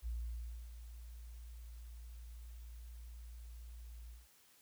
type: tone with ADSR envelope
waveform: sine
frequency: 58 Hz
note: A#1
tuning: 8 cents flat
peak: -37 dBFS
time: 0.02-4.28 s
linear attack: 46 ms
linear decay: 620 ms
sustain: -11 dB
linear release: 180 ms
effects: white hiss -67 dBFS RMS until 4.61 s